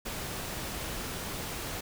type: noise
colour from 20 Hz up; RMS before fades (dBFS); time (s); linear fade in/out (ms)
pink; -37; 0.05-1.81; 10
effects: none